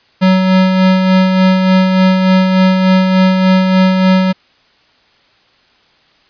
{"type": "tone with tremolo", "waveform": "square", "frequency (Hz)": 187.1, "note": "F#3", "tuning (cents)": 20, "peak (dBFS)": -6, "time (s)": [0.21, 4.33], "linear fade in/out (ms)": 20, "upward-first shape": "sine", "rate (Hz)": 3.4, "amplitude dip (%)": 40, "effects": ["white hiss -51 dBFS RMS until 6.29 s", "resampled to 11025 Hz"]}